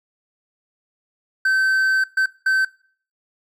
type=tone bursts at uneven times; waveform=triangle; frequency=1543 Hz; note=G6; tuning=28 cents flat; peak=-13 dBFS; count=3; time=1.45-2.04 / 2.17-2.26 / 2.46-2.65 s; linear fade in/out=5 ms; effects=noise-tail reverb RT60 0.5 s tail -22 dB re dry